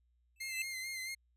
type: tone with exponential growth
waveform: square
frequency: 2637 Hz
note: E7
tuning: in tune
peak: -33 dBFS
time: 0.36-0.62 s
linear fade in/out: 2 ms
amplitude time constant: 56 ms
type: tone with vibrato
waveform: sawtooth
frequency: 2093 Hz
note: C7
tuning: in tune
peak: -36 dBFS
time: 0.4-1.15 s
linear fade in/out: 10 ms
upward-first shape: sine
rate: 4.5 Hz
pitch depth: 38 cents each way
effects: added 60 Hz sine -70 dBFS peak until 1.36 s + resampled to 32000 Hz